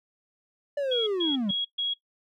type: linear sweep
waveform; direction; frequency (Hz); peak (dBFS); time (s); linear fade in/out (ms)
triangle; down; 587.3 to 185; -23; 0.77-1.51; 5
type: tone bursts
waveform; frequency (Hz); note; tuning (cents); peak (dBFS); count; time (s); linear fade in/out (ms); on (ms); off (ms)
sine; 3313; G#7; -5; -25; 4; 0.91-1.94; 10; 160; 130
effects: noise-tail reverb RT60 0.1 s tail -19 dB re dry